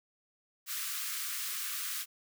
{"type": "high-pass noise", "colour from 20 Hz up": "white", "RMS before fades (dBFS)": -37, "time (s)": [0.66, 2.06], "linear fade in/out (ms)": 50, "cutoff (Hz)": 1100, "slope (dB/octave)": 96, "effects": []}